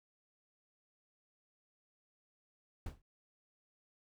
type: noise with exponential decay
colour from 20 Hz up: brown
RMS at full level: -36 dBFS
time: 2.86-3.02 s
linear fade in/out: 5 ms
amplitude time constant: 33 ms
effects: none